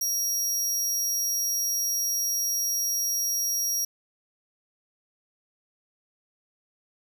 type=tone; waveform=sawtooth; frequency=5660 Hz; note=F8; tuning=22 cents sharp; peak=-22 dBFS; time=0.01-3.85 s; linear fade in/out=5 ms; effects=none